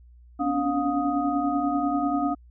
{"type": "tone cluster", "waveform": "sine", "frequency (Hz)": [250.3, 275.9, 286.1, 711, 1249], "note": ["B3", "C#4", "D4", "F5", "D#6"], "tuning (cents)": [23, -8, -45, 31, 6], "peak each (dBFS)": [-33, -32, -25, -27, -31], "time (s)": [0.39, 2.35], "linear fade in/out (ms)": 20, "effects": ["added 60 Hz sine -48 dBFS peak until 2.5 s"]}